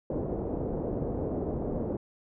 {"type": "low-pass noise", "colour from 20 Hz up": "white", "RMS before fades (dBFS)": -32, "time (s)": [0.1, 1.97], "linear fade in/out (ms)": 2, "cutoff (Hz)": 540, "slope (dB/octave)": 24, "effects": []}